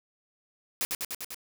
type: noise with echo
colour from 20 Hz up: white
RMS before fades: -29 dBFS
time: 0.81-0.85 s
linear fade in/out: 0 ms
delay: 99 ms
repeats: 5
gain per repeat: -2 dB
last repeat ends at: 1.345 s
effects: none